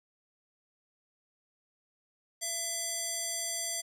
square tone with band-pass filter, 672 Hz, E5, 33 cents sharp, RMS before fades -35 dBFS, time 2.41-3.82 s, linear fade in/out 20 ms, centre 7900 Hz, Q 2.1, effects none

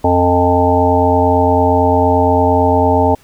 harmonic tone, 88.8 Hz, F2, 29 cents sharp, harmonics 1 / 3 / 5 / 7 / 9 / 10, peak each -16 / -16 / -16 / -16 / -16 / -16 dBFS, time 0.04-3.15 s, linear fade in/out 5 ms, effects pink hiss -48 dBFS RMS until 3.23 s

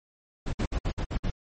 brown noise bursts, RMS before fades -27 dBFS, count 7, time 0.46-1.305 s, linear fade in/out 10 ms, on 71 ms, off 58 ms, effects MP3 32 kbps

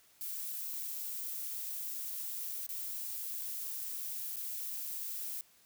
violet noise with dropouts, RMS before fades -40 dBFS, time 0.21-5.41 s, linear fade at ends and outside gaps 0 ms, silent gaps 2.664-2.691 / 4.36-4.367 s, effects white hiss -65 dBFS RMS until 5.65 s

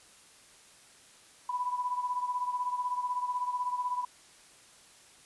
sine beating tone pair, 987.8 / 1003.8 Hz, B5 / B5, 0 / +28 cents, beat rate 16 Hz, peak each -31 / -36 dBFS, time 1.49-4.05 s, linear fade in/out 5 ms, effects white hiss -57 dBFS RMS until 5.25 s + resampled to 24000 Hz

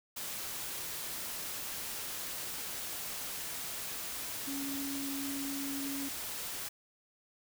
sine tone in noise, 277.1 Hz, C#4, 1 cent flat, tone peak -37 dBFS, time 4.47-6.09 s, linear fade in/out 10 ms, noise white, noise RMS -40 dBFS, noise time 0.16-6.69 s, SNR 0 dB, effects none

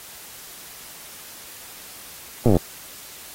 slowing click train, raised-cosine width 2 ms, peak -4 dBFS, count 12, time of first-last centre 2.46-2.568 s, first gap 8 ms, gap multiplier 1.04, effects white hiss -41 dBFS RMS until 3.34 s + AAC 48 kbps

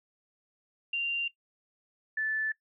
sine tone pair in turn, 2778 / 1750 Hz, F7 / A6, -10 / -10 cents, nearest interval minor sixth, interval 800 cents, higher first, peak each -27 / -28 dBFS, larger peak first, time 0.93-1.28 / 2.17-2.52 s, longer neither, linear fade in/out 5 ms, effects noise-tail reverb RT60 0.1 s tail -19 dB re dry

